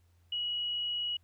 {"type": "tone", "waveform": "sine", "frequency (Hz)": 2914, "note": "F#7", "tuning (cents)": -27, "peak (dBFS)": -31, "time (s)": [0.32, 1.17], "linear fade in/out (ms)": 5, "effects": ["added 86 Hz sine -63 dBFS peak until 1.23 s", "pink hiss -75 dBFS RMS until 1.23 s"]}